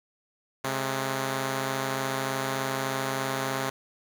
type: tone pair together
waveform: 5% pulse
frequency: 133.7 / 212.2 Hz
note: C3 / G#3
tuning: +38 / +38 cents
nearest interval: minor sixth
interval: 800 cents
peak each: -17 / -24 dBFS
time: 0.64-3.7 s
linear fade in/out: 5 ms
effects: none